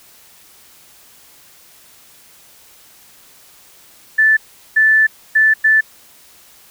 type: tone bursts at uneven times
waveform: sine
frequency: 1755 Hz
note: A6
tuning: 5 cents flat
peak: -8 dBFS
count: 4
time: 4.18-4.37 / 4.76-5.07 / 5.35-5.54 / 5.64-5.81 s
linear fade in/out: 10 ms
effects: white hiss -46 dBFS RMS until 6.7 s